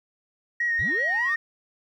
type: tone with vibrato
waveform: sine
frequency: 1877 Hz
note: A#6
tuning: 11 cents sharp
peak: -21 dBFS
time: 0.6-1.36 s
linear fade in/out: 5 ms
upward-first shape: sine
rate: 5.1 Hz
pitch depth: 31 cents each way
type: linear sweep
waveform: triangle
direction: up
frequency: 51.2 to 1244.5 Hz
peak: -28 dBFS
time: 0.79-1.35 s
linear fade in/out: 5 ms
effects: tanh soft clip ceiling -16 dBFS + 10-bit